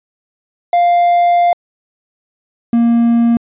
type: tone pair in turn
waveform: triangle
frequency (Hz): 698.5 / 233.9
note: F5 / A#3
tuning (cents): 0 / +6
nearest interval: octave + perfect fifth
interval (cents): 1894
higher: first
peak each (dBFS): -6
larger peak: neither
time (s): 0.73-1.53 / 2.73-3.37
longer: first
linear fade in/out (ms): 2
effects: resampled to 8000 Hz